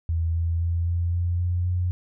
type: tone with pitch steps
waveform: sine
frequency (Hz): 82.5 / 83.65 / 84.82 / 86 / 87.2 / 88.42 / 89.66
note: E2 / E2 / E2 / F2 / F2 / F2 / F2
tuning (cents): +2 / +26 / +50 / -26 / -2 / +22 / +46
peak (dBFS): -21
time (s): 0.09-1.91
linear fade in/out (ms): 0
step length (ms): 260
effects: none